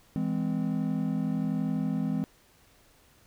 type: chord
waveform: triangle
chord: E augmented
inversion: none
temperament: just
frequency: 164.81 / 206 / 257.5 Hz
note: E3 / G#3 / B#3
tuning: 0 / -14 / -28 cents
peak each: -29 dBFS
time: 0.16-2.24 s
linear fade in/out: 0 ms
effects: pink hiss -61 dBFS RMS until 3.26 s